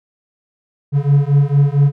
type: beating tone pair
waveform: triangle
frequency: 140 / 144.4 Hz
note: C#3 / D3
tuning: +18 / -29 cents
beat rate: 4.4 Hz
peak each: -11 dBFS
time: 0.92-1.92 s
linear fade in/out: 50 ms
effects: none